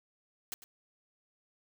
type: noise with echo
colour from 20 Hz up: white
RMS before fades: -39 dBFS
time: 0.52-0.54 s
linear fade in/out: 0 ms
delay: 100 ms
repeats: 1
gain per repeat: -14 dB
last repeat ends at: 0.64 s
effects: none